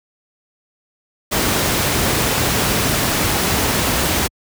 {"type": "noise", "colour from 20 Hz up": "pink", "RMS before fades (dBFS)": -17, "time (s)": [1.31, 4.28], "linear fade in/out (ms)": 20, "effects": ["high-pass 60 Hz 12 dB/octave"]}